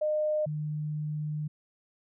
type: tone pair in turn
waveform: sine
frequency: 610 / 151.36 Hz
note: D#5 / D#3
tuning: -34 / -47 cents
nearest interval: 2 octaves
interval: 2413 cents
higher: first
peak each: -25 / -30 dBFS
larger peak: first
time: 0.01-0.46 / 0.46-1.48 s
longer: second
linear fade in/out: 10 ms
effects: none